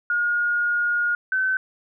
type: tone pair in turn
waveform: sine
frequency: 1431 / 1527.2 Hz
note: F6 / G6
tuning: +42 / -46 cents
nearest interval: minor second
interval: 112 cents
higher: second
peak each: -19 dBFS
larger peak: neither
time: 0.1-1.15 / 1.32-1.57 s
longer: first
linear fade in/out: 2 ms
effects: none